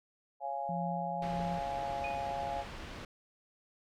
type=chord; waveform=sine; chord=Db major; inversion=none; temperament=just; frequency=554.4 / 693 / 831.5 Hz; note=Db5 / F5 / Ab5; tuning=0 / -14 / +2 cents; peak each=-42 / -38 / -37 dBFS; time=0.4-2.65 s; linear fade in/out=50 ms
type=tone with tremolo; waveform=sine; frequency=173 Hz; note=F3; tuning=16 cents flat; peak=-35 dBFS; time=0.69-1.59 s; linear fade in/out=2 ms; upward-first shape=sine; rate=1.7 Hz; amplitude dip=50%
type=low-pass noise; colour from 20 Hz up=pink; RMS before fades=-45 dBFS; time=1.22-3.05 s; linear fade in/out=2 ms; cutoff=3700 Hz; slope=12 dB/octave
type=tone with exponential decay; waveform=sine; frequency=2478 Hz; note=D#7; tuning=8 cents flat; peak=-37 dBFS; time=2.04-2.39 s; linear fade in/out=2 ms; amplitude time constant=76 ms
effects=none